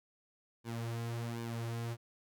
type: tone with flanger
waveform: sawtooth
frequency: 116.54 Hz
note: A#2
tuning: in tune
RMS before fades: -39 dBFS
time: 0.64-1.97 s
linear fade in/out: 50 ms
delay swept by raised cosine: 1.5 to 5.3 ms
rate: 1.3 Hz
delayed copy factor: -0.7
effects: none